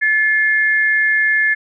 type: tone pair together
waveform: sine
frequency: 1731.4 / 2128 Hz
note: A6 / C7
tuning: -28 / +29 cents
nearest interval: major third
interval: 357 cents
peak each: -13 / -18 dBFS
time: 0.01-1.55 s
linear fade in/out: 20 ms
effects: none